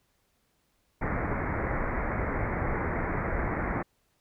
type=low-pass noise; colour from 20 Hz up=pink; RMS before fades=-30 dBFS; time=1.01-3.83 s; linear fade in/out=10 ms; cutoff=2200 Hz; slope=96 dB/octave; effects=pink hiss -72 dBFS RMS until 4.2 s